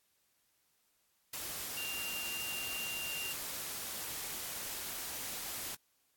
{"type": "tone in noise", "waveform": "sine", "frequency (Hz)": 2781, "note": "F7", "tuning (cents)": -8, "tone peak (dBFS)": -39, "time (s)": [1.77, 3.33], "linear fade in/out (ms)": 5, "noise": "white", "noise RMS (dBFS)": -41, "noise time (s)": [1.33, 5.75], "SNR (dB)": -1, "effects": ["white hiss -75 dBFS RMS until 6.16 s", "AAC 64 kbps"]}